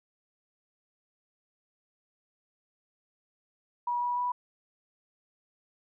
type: tone with pitch steps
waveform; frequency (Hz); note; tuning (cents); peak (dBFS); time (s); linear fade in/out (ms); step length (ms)
sine; 966 / 973 / 982; B5 / B5 / B5; -39 / -26 / -10; -27; 3.87-4.32; 5; 150
effects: none